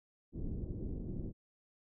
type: low-pass noise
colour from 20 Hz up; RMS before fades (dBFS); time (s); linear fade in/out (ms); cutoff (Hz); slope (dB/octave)
pink; -40; 0.32-1.33; 50; 360; 24
effects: none